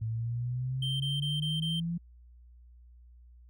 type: exponential sweep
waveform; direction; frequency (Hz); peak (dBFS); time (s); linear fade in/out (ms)
sine; up; 110 to 172.7; -30; 0.01-1.98; 10
type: tone bursts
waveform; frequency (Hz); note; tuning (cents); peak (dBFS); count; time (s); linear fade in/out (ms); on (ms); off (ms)
triangle; 3136; G7; 0; -31; 5; 0.82-1.8; 5; 180; 20
effects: added 60 Hz sine -52 dBFS peak until 3.49 s